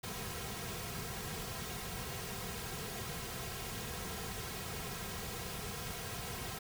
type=noise with comb filter; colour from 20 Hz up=pink; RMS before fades=-42 dBFS; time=0.03-6.59 s; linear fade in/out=10 ms; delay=3.4 ms; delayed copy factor=-0.7; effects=none